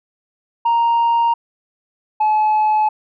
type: tone pair in turn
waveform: sine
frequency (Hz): 932.3 / 857.1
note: A#5 / A5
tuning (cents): 0 / -46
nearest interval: minor second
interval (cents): 146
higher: first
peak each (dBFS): -10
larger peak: neither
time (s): 0.65-1.34 / 2.2-2.89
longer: neither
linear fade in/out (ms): 10
effects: tanh soft clip ceiling -11 dBFS